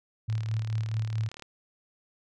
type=tone with tremolo; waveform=sine; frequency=110 Hz; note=A2; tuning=in tune; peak=-25 dBFS; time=0.28-1.29 s; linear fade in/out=10 ms; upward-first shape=sine; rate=4.6 Hz; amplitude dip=45%
type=click train; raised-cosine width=0.2 ms; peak=-26 dBFS; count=43; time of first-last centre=0.3-1.423 s; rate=37.4 Hz
effects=none

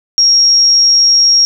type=tone; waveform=sine; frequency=5588 Hz; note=F8; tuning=in tune; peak=-5 dBFS; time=0.18-1.45 s; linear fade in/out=0 ms; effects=none

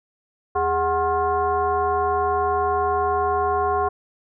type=tone with frequency modulation; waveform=sine; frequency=740 Hz; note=F#5; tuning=in tune; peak=-18 dBFS; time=0.55-3.89 s; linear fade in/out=10 ms; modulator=330 Hz; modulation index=1.3; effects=none

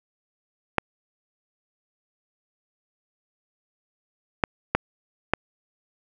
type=clicks; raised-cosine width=0.5 ms; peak=-3 dBFS; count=4; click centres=0.783 / 4.438 / 4.75 / 5.336 s; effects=none

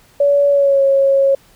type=tone with pitch glide; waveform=sine; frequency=569 to 547.4 Hz; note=C#5 to C#5; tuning=+45 to -22 cents; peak=-9 dBFS; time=0.2-1.35 s; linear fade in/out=5 ms; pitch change=-67 cents; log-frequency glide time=0.49-0.82 s; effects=pink hiss -50 dBFS RMS until 1.55 s

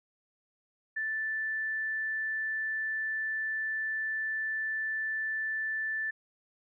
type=tone; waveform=sine; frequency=1760 Hz; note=A6; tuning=in tune; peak=-30 dBFS; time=0.96-6.11 s; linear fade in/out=10 ms; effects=none

